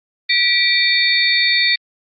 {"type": "tone cluster", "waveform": "sine", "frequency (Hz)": [1949, 2339, 3660, 4425], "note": ["B6", "D7", "A#7", "C#8"], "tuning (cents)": [-23, -8, -32, -4], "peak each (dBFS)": -18, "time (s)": [0.29, 1.76], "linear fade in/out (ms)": 10, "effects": ["Opus 48 kbps"]}